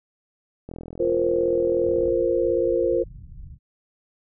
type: click train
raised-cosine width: 2 ms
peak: -23 dBFS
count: 59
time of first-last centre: 0.69-2.081 s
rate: 41.7 Hz
type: chord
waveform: sine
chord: F suspended fourth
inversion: none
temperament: just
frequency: 349.2 / 465.6 / 523.8 Hz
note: F4 / Bb4 / C5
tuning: 0 / -2 / +2 cents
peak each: -23 dBFS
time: 0.99-3.04 s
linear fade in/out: 20 ms
type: low-pass noise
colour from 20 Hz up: pink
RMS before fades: -40 dBFS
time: 1.82-3.59 s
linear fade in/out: 50 ms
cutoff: 140 Hz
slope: 24 dB/octave
effects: none